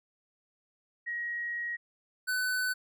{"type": "tone pair in turn", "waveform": ["sine", "square"], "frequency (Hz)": [1895, 1504.1], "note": ["A#6", "F#6"], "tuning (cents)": [28, 28], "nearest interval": "major third", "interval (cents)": 400, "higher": "first", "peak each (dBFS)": [-32, -29], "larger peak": "second", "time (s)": [[1.06, 1.77], [2.27, 2.74]], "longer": "first", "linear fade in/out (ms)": 20, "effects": []}